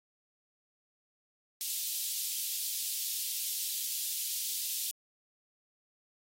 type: high-pass noise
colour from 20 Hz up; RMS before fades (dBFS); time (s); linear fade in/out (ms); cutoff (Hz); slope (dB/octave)
white; -35; 1.61-4.91; 0; 3200; 24
effects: AAC 48 kbps